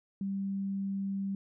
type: tone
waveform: sine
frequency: 196 Hz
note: G3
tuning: in tune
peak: -31 dBFS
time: 0.21-1.35 s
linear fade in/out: 2 ms
effects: none